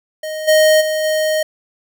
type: tone with level steps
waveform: square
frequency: 622.3 Hz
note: D#5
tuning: in tune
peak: -23 / -9 / -17 / -15 dBFS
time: 0.23-1.43 s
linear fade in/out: 5 ms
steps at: 0.47 / 0.8 / 1.03 s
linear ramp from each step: 20 ms
effects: none